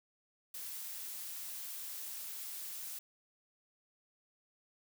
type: noise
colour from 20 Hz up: blue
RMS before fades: -44 dBFS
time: 0.54-2.99 s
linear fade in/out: 5 ms
effects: none